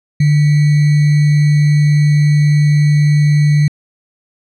sine tone with sample-and-hold, 148.2 Hz, D3, 16 cents sharp, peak -7 dBFS, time 0.2-3.68 s, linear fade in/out 5 ms, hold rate 2100 Hz, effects low-pass 6000 Hz 12 dB/octave

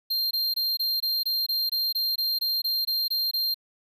square tone bursts, 4186 Hz, C8, in tune, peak -24 dBFS, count 15, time 0.1-3.544 s, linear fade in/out 10 ms, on 210 ms, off 21 ms, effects none

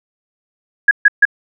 sine tone bursts, 1661.2 Hz, G#6, in tune, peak -4 dBFS, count 3, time 0.88-1.253 s, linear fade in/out 5 ms, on 31 ms, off 140 ms, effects none

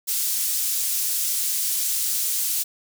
pink high-pass noise, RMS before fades -24 dBFS, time 0.07-2.64 s, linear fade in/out 20 ms, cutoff 7100 Hz, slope 12 dB/octave, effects none

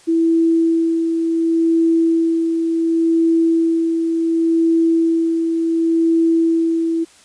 sine tone with tremolo, 329.6 Hz, E4, in tune, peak -11 dBFS, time 0.07-7.05 s, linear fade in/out 20 ms, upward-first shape sine, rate 0.69 Hz, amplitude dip 40%, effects white hiss -48 dBFS RMS until 7.24 s + resampled to 22050 Hz

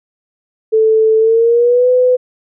sine tone with pitch glide, 440 to 502.5 Hz, A4 to B4, 0 to +30 cents, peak -7 dBFS, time 0.72-2.17 s, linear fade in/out 20 ms, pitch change +230 cents, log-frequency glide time 1.18-1.89 s, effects none

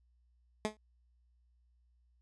15% pulse tone with exponential decay, 214.2 Hz, A3, 46 cents flat, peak -22 dBFS, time 0.65-0.77 s, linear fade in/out 0 ms, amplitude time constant 25 ms, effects added 60 Hz sine -67 dBFS peak until 2.21 s + resampled to 22050 Hz

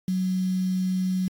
sine tone with quantisation, 185.7 Hz, F#3, 7 cents sharp, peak -22 dBFS, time 0.08-1.28 s, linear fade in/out 2 ms, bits 7, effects AAC 64 kbps

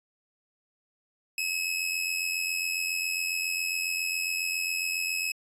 sawtooth tone with amplitude modulation, 2571 Hz, E7, 44 cents flat, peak -22 dBFS, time 1.38-5.32 s, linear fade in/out 2 ms, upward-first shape sine, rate 87.3 Hz, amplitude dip 55%, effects resampled to 32000 Hz

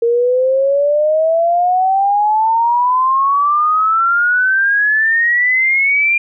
sine exponential sweep, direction up, 462.1 to 2405 Hz, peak -10 dBFS, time 0.02-6.18 s, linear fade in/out 5 ms, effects none

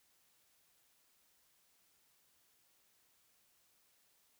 silence, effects white hiss -73 dBFS RMS until 4.39 s

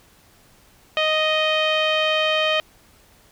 sawtooth tone with low-pass filter, 622.3 Hz, D#5, in tune, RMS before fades -20 dBFS, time 0.97-2.6 s, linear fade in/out 0 ms, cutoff 3000 Hz, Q 4.5, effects pink hiss -54 dBFS RMS until 3.31 s

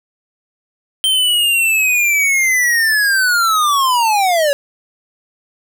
square linear sweep, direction down, 3136 to 553 Hz, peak -12 dBFS, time 1.04-4.53 s, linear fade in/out 0 ms, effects none

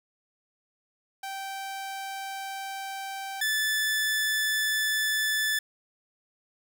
sawtooth tone pair in turn, 779 / 1744.7 Hz, G5 / A6, -11 / -15 cents, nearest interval octave + major second, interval 1396 cents, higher second, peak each -30 / -21 dBFS, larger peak second, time 1.23-3.41 / 3.41-5.59 s, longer neither, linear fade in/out 5 ms, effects none

